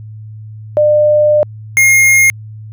sine / square tone pair in turn, 600 / 2138 Hz, D5 / C7, +37 / +37 cents, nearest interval octave + minor seventh, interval 2200 cents, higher second, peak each -6 dBFS, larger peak neither, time 0.77-1.43 / 1.77-2.3 s, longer first, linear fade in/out 0 ms, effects added 108 Hz sine -27 dBFS peak until 2.72 s

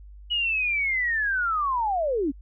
sine linear sweep, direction down, 2930 to 251.8 Hz, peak -22 dBFS, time 0.3-2.32 s, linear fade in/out 20 ms, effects added 50 Hz sine -42 dBFS peak until 2.41 s

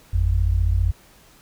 sine tone pair together, 51.74 / 86.9 Hz, G#1 / F2, -6 / -8 cents, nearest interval major sixth, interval 898 cents, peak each -19 dBFS, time 0.13-0.92 s, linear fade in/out 10 ms, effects pink hiss -52 dBFS RMS until 1.41 s

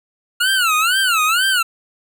25% pulse tone with vibrato, 1396.9 Hz, F6, in tune, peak -10 dBFS, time 0.4-1.63 s, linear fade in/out 10 ms, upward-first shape sine, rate 2.1 Hz, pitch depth 210 cents each way, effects none

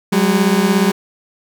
30% pulse beating tone pair, 186.9 / 203.9 Hz, F#3 / G#3, +18 / -32 cents, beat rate 17 Hz, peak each -12 / -12 dBFS, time 0.12-0.92 s, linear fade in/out 10 ms, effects none

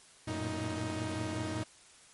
sawtooth tone cluster, 92.8 / 112.9 / 118.2 / 313.3 Hz, F#2 / A2 / A#2 / D#4, +6 / +45 / +24 / +12 cents, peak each -36 / -37 / -38 / -33 dBFS, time 0.27-1.64 s, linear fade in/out 10 ms, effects white hiss -58 dBFS RMS until 2.13 s + MP3 48 kbps

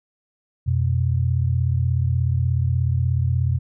sine tone pair together, 88.4 / 125.02 Hz, F2 / B2, +22 / +22 cents, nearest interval tritone, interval 600 cents, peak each -20 dBFS, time 0.66-3.59 s, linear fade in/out 20 ms, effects none

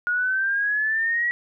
sine exponential sweep, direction up, 1438 to 1934 Hz, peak -20 dBFS, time 0.07-1.31 s, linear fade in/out 0 ms, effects none

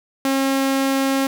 sawtooth tone, 270.3 Hz, C#4, 44 cents flat, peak -13 dBFS, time 0.25-1.27 s, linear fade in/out 2 ms, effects none

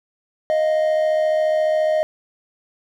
triangle tone pair together, 622.3 / 696.7 Hz, D#5 / F5, 0 / -4 cents, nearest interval major second, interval 196 cents, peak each -14 / -24 dBFS, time 0.5-2.03 s, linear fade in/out 0 ms, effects none

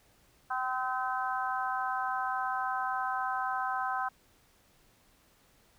harmonic tone, 256.4 Hz, C4, 35 cents flat, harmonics 3 / 4 / 5 / 6, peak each -34 / -35 / -36 / -37 dBFS, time 0.5-4.09 s, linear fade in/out 10 ms, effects pink hiss -65 dBFS RMS until 5.78 s

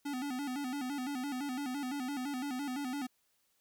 square tone with vibrato, 269 Hz, C4, 48 cents sharp, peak -36 dBFS, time 0.05-3.07 s, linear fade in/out 10 ms, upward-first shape square, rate 5.9 Hz, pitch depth 110 cents each way, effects white hiss -75 dBFS RMS until 3.6 s

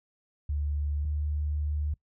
sine tone pair in turn, 73.1 / 74.46 Hz, D2 / D2, -7 / +24 cents, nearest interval unison, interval 31 cents, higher second, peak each -27 dBFS, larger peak neither, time 0.49-1.05 / 1.05-1.94 s, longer second, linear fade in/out 5 ms, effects noise-tail reverb RT60 0.1 s tail -22 dB re dry

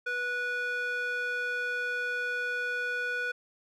square tone with band-pass filter, 490 Hz, B4, 14 cents flat, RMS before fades -32 dBFS, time 0.06-3.32 s, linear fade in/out 10 ms, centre 1700 Hz, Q 3.6, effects none

